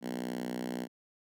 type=tone with high-pass filter; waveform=5% pulse; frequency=61.74 Hz; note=B1; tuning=in tune; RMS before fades=-37 dBFS; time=0.01-0.88 s; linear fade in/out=50 ms; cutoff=220 Hz; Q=3.9; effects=none